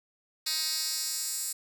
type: tone with high-pass filter sweep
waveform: 10% pulse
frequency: 314.7 Hz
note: D#4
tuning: 20 cents sharp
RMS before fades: -32 dBFS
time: 0.46-1.53 s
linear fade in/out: 10 ms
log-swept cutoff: 4100 to 7900 Hz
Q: 1.8
effects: none